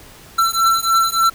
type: beating tone pair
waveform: square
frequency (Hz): 1343 / 1346.4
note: E6 / E6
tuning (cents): +32 / +36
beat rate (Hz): 3.4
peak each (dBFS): -17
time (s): 0.38-1.3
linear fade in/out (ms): 10
effects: pink hiss -42 dBFS RMS until 1.34 s